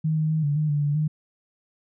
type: tone with pitch steps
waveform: sine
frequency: 157.1 / 155.7 / 157.4 / 144.8 / 153.1 / 146.4 / 145.3 / 153.4 Hz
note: D#3 / D#3 / D#3 / D3 / D#3 / D3 / D3 / D#3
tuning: +17 / +2 / +20 / -24 / -28 / -5 / -18 / -24 cents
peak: -20 dBFS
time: 0.04-1.08 s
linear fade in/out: 10 ms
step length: 130 ms
effects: none